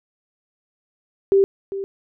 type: tone with echo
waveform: sine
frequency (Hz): 392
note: G4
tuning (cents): 0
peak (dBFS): -11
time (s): 1.32-1.44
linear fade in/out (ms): 0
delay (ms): 400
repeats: 1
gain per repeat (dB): -13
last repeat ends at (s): 1.84
effects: none